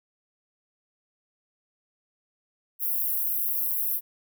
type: high-pass noise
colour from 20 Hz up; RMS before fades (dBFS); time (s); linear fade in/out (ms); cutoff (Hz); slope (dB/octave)
pink; -27; 2.79-4.01; 50; 12000; 48
effects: none